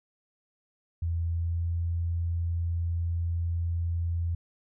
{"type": "tone with pitch glide", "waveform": "sine", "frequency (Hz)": [83.9, 84.83], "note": ["E2", "F2"], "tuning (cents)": [31, -50], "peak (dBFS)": -26, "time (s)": [1.02, 4.35], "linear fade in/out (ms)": 5, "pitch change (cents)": 19, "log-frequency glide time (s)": [1.27, 1.66], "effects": []}